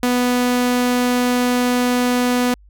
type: tone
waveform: sawtooth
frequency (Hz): 246.9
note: B3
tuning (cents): 0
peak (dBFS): -11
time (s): 0.03-2.54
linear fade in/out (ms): 2
effects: added 50 Hz sine -44 dBFS peak until 2.69 s